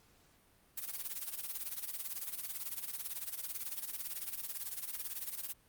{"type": "noise with tremolo", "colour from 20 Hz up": "blue", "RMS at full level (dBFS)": -38, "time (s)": [0.77, 5.53], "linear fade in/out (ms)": 5, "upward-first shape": "sine", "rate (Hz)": 18, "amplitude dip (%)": 80, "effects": ["pink hiss -67 dBFS RMS until 5.68 s", "Opus 48 kbps"]}